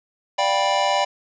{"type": "chord", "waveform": "square", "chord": "G dominant seventh", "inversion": "second", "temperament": "just", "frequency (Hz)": [588, 705.6, 784, 980], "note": ["D5", "F5", "G5", "B5"], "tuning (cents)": [2, 18, 0, -14], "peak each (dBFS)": [-24, -27, -23, -24], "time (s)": [0.38, 1.05], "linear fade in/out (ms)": 10, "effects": ["resampled to 16000 Hz", "8-bit"]}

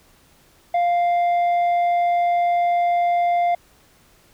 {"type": "tone with tanh clipping", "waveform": "sine", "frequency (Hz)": 698.5, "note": "F5", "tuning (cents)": 0, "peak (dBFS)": -17, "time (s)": [0.74, 3.55], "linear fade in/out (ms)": 5, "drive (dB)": 5, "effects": ["pink hiss -55 dBFS RMS until 4.33 s"]}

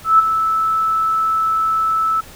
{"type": "tone with ADSR envelope", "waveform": "sine", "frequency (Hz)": 1311, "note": "E6", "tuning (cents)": -10, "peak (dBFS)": -5, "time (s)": [0.04, 2.21], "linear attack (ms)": 150, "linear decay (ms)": 16, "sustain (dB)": -9, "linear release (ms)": 12, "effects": ["pink hiss -40 dBFS RMS until 2.35 s"]}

